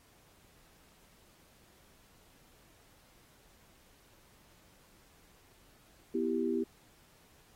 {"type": "chord", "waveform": "sine", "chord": "E minor", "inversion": "second", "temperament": "equal", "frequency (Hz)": [246.9, 329.6, 392], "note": ["B3", "E4", "G4"], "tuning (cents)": [0, 0, 0], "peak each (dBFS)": [-34, -34, -33], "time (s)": [6.14, 6.64], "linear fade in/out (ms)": 10, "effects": ["pink hiss -64 dBFS RMS until 7.55 s", "AAC 48 kbps"]}